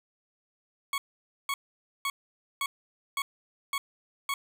20% pulse tone bursts, 1108.7 Hz, C#6, in tune, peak -23 dBFS, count 7, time 0.93-4.34 s, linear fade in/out 2 ms, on 50 ms, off 510 ms, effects none

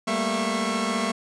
sawtooth tone cluster, 198.1 / 222.9 / 237.4 / 668 / 1095 Hz, G3 / A3 / A#3 / E5 / C#6, +18 / +23 / +32 / +23 / -22 cents, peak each -26 dBFS, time 0.07-1.12 s, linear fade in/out 10 ms, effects resampled to 22050 Hz

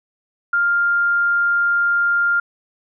sine tone, 1400 Hz, F6, 4 cents sharp, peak -14 dBFS, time 0.53-2.4 s, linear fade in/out 5 ms, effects none

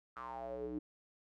square tone with band-pass filter sweep, 61.74 Hz, B1, in tune, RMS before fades -43 dBFS, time 0.16-0.79 s, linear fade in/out 10 ms, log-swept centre 1300 to 300 Hz, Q 7.4, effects none

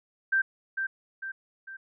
sine tone with echo, 1568 Hz, G6, in tune, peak -21 dBFS, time 0.32-0.42 s, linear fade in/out 10 ms, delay 450 ms, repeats 3, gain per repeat -6 dB, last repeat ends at 1.77 s, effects none

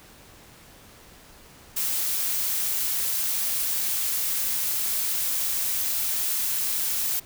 blue noise, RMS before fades -26 dBFS, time 1.76-7.2 s, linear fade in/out 10 ms, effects pink hiss -50 dBFS RMS until 7.25 s

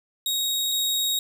sawtooth tone pair in turn, 3772 / 3772 Hz, A#7 / A#7, +20 / +20 cents, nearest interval unison, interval 0 cents, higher neither, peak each -20 / -19 dBFS, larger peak second, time 0.26-0.72 / 0.72-1.19 s, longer second, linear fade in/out 2 ms, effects none

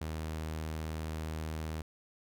sawtooth tone, 78.8 Hz, D#2, 23 cents sharp, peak -32 dBFS, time 0.01-1.82 s, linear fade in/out 5 ms, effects none

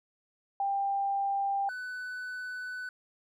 sine / triangle tone pair in turn, 793 / 1497 Hz, G5 / F#6, +20 / +20 cents, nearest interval major seventh, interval 1100 cents, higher second, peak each -27 / -34 dBFS, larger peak first, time 0.6-1.69 / 1.69-2.89 s, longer second, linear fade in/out 2 ms, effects none

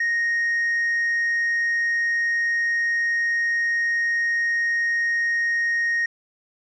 sine tone with tanh clipping, 1864.7 Hz, A#6, in tune, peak -20 dBFS, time 0-6.06 s, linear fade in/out 5 ms, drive 1 dB, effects none

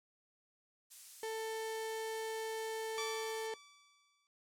violet noise, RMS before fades -46 dBFS, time 0.9-3.48 s, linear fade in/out 20 ms
35% pulse tone, 443.4 Hz, A4, 13 cents sharp, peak -36 dBFS, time 1.23-3.54 s, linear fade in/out 2 ms
10% pulse tone with exponential decay, 1155 Hz, D6, 29 cents flat, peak -29 dBFS, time 2.98-4.27 s, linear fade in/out 0 ms, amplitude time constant 280 ms
effects noise-tail reverb RT60 0.1 s tail -20 dB re dry + low-pass 9000 Hz 12 dB/octave

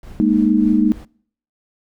brown noise with tremolo, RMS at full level -34 dBFS, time 0.03-1.05 s, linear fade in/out 2 ms, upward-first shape triangle, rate 3.4 Hz, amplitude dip 75%
sine chord, Ab suspended second, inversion none, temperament equal with one note detuned, 207.7 / 233.1 / 308.4 Hz, Ab3 / Bb3 / Eb4, 0 / 0 / -15 cents, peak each -16 dBFS, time 0.2-0.92 s, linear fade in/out 0 ms
effects noise-tail reverb RT60 0.6 s tail -25 dB re dry

